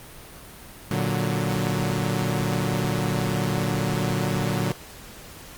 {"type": "chord", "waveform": "sawtooth", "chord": "Bb augmented", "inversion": "none", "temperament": "equal", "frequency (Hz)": [116.54, 146.83, 185], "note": ["Bb2", "D3", "F#3"], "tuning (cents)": [0, 0, 0], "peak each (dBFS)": -23, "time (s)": [0.91, 4.72], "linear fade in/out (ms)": 0, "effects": ["pink hiss -43 dBFS RMS until 5.57 s", "Opus 32 kbps"]}